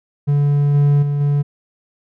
triangle tone with level steps, 144 Hz, D3, 34 cents flat, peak -10 / -8 / -14 / -11 dBFS, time 0.27-1.43 s, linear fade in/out 20 ms, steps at 0.74 / 1.02 / 1.2 s, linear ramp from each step 10 ms, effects none

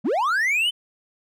triangle linear sweep, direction up, 164.81 to 3094 Hz, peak -17 dBFS, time 0.04-0.71 s, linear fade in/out 20 ms, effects none

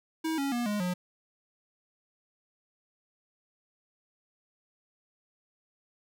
square tone with pitch steps, 320.4 / 277.3 / 240 / 207.8 / 179.82 Hz, E4 / C#4 / B3 / G#3 / F#3, -49 / +1 / -49 / +1 / -49 cents, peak -29 dBFS, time 0.24-0.94 s, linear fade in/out 10 ms, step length 140 ms, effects none

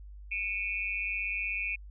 sine tone with amplitude modulation, 2439 Hz, D#7, 35 cents flat, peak -26 dBFS, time 0.31-1.76 s, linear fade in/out 10 ms, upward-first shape sine, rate 197 Hz, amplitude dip 100%, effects added 50 Hz sine -44 dBFS peak until 1.9 s

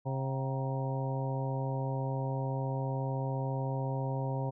harmonic tone with a mistuned harmonic, 134 Hz, C3, 42 cents sharp, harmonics 1 / 2 / 3 / 4 / 5 / 6 / 7, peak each -32 / -42 / -43 / -40 / -45 / -44 / -42 dBFS, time 0.05-4.51 s, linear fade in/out 20 ms, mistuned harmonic 6, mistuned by -74 cents, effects none

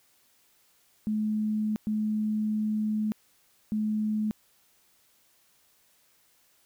sine tone bursts at uneven times, 214.2 Hz, A3, 46 cents flat, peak -25 dBFS, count 3, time 1.07-1.76 / 1.87-3.12 / 3.72-4.31 s, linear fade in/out 0 ms, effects white hiss -65 dBFS RMS until 6.65 s

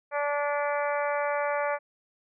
harmonic tone, 289.8 Hz, D4, 23 cents flat, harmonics 2 / 3 / 4 / 5 / 6 / 7 / 8, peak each -28 / -32 / -34 / -36 / -38 / -39 / -40 dBFS, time 0.11-1.79 s, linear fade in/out 50 ms, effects none

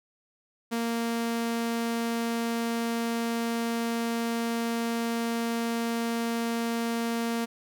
sawtooth tone, 231.8 Hz, A#3, 10 cents flat, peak -23 dBFS, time 0.71-7.46 s, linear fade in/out 20 ms, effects none

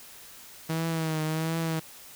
sawtooth tone with vibrato, 160.1 Hz, D#3, 50 cents sharp, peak -23 dBFS, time 0.69-1.8 s, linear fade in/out 10 ms, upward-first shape triangle, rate 1.4 Hz, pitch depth 56 cents each way, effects white hiss -48 dBFS RMS until 2.15 s

